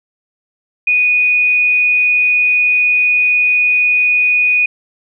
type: tone with frequency modulation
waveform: sine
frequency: 2474 Hz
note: D#7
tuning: 10 cents flat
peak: -9 dBFS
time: 0.87-4.66 s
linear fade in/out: 5 ms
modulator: 66.4 Hz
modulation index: 0.29
effects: none